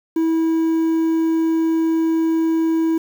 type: tone with quantisation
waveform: triangle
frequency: 325.1 Hz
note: E4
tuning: 24 cents flat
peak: -13 dBFS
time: 0.16-2.98 s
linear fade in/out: 5 ms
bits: 7
effects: none